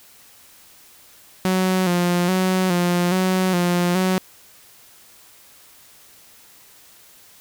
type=tone with vibrato; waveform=sawtooth; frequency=181.1 Hz; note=F#3; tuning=37 cents flat; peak=-13 dBFS; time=1.45-4.18 s; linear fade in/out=0 ms; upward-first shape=square; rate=1.2 Hz; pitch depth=48 cents each way; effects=white hiss -49 dBFS RMS until 7.4 s